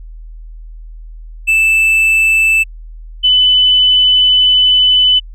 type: tone pair in turn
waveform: triangle / sine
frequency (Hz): 2640 / 3004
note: E7 / F#7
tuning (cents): +2 / +26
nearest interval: major second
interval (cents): 224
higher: second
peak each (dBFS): -6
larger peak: neither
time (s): 1.47-2.64 / 3.23-5.2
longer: second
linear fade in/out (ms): 20
effects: added 40 Hz sine -28 dBFS peak until 5.34 s